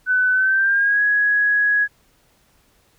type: tone with pitch glide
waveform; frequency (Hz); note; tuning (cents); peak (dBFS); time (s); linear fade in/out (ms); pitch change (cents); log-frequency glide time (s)
sine; 1504 to 1668.8; F#6 to G#6; +28 to +8; -14; 0.06-1.88; 50; +180; 0.32-1.02
effects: pink hiss -59 dBFS RMS until 2.98 s

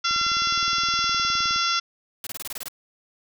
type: harmonic tone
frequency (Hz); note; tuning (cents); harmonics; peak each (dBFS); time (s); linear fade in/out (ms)
684; F5; -36; 2 / 3 / 4 / 5 / 6 / 7 / 8 / 9; -24 / -33 / -31 / -28 / -35 / -30 / -29 / -34; 0.04-1.8; 10
type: click train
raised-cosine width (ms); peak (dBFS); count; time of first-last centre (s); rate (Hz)
3; -29; 29; 0.11-1.561; 19.3
type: noise bursts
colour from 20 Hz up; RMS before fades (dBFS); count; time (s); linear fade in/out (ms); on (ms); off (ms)
white; -33; 9; 2.24-2.684; 2; 28; 24
effects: none

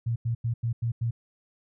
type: tone bursts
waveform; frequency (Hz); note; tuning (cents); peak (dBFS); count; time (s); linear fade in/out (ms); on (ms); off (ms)
sine; 116.54; A#2; 0; -24; 6; 0.06-1.11; 10; 100; 90
effects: none

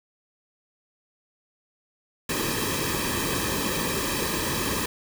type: noise with comb filter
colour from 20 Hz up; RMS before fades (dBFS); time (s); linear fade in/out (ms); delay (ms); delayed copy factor
pink; -27; 2.29-4.86; 5; 1.4; -0.75
effects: none

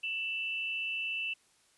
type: tone pair together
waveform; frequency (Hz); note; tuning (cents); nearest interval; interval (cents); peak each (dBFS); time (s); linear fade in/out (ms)
sine; 2666 / 2949; E7 / F#7; +19 / -6; major second; 175; -33 / -40; 0.03-1.34; 10
effects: white hiss -67 dBFS RMS until 1.77 s + resampled to 24000 Hz

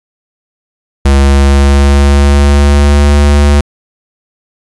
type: tone with pitch glide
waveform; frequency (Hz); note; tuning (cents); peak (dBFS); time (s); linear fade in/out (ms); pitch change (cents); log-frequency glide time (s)
square; 69 to 72.22; C#2 to D2; -7 to -28; -4; 1.05-3.61; 5; +79; 1.18-3.14
effects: resampled to 24000 Hz + 7-bit

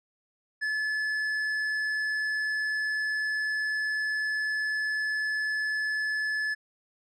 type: tone with tanh clipping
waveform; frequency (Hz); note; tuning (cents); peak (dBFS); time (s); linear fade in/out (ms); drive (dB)
sine; 1724; A6; -36; -28; 0.61-6.55; 20; 7
effects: none

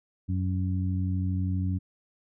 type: harmonic tone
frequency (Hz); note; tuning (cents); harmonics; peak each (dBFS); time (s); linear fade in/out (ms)
92.5; F#2; 0; 1 / 2 / 3; -26 / -32 / -36; 0.28-1.79; 20
effects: none

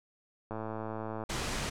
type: click train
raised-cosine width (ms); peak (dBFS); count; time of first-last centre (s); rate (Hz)
1; -24; 81; 0.51-1.237; 110
type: low-pass noise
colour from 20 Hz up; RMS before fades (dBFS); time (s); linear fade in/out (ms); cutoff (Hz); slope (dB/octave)
pink; -35; 1.29-1.7; 10; 8900; 24
effects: none

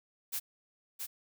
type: noise with echo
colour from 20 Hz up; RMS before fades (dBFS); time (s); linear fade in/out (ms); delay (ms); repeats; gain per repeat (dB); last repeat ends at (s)
blue; -35; 0.32-0.4; 20; 670; 1; -4; 1.07
effects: none

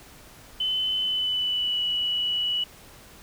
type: tone with pitch glide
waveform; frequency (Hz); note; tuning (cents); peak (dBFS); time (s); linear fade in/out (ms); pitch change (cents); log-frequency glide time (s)
sine; 3034 to 2943; F#7 to F#7; +43 to -10; -23; 0.6-2.64; 5; -53; 1.01-1.81
effects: pink hiss -49 dBFS RMS until 3.22 s

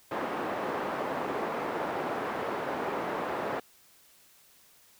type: band-pass noise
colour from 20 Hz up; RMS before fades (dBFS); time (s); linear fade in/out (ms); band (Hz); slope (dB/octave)
pink; -33; 0.11-3.6; 5; 370 to 1200; 12
effects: white hiss -60 dBFS RMS until 4.99 s

